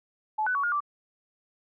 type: tone with pitch steps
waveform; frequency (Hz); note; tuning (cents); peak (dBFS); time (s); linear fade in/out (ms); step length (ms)
sine; 861 / 1495 / 1124 / 1423 / 1169; A5 / F#6 / C#6 / F6 / D6; -38 / +17 / +24 / +32 / -8; -24; 0.38-0.805; 10; 85
effects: none